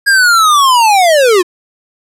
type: linear sweep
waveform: square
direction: down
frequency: 1644 to 339.5 Hz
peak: -6 dBFS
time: 0.06-1.43 s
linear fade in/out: 20 ms
effects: low-pass 12000 Hz 12 dB/octave